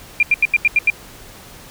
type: tone bursts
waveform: sine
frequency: 2396 Hz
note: D7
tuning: 34 cents sharp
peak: -9 dBFS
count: 7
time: 0.2-0.901 s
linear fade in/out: 2 ms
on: 29 ms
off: 83 ms
effects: pink hiss -40 dBFS RMS until 1.7 s